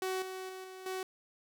sawtooth tone with level steps, 375.3 Hz, F#4, 25 cents sharp, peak -29 / -36 / -39 / -42 / -32 dBFS, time 0.02-1.03 s, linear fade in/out 2 ms, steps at 0.22 / 0.49 / 0.64 / 0.86 s, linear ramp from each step 2 ms, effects none

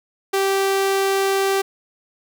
sawtooth tone, 389.9 Hz, G4, 9 cents flat, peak -13 dBFS, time 0.33-1.62 s, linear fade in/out 10 ms, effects none

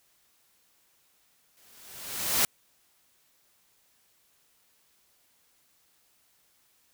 white noise with exponential growth, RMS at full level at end -22 dBFS, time 1.57-2.45 s, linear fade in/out 1 ms, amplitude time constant 190 ms, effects white hiss -67 dBFS RMS until 6.93 s

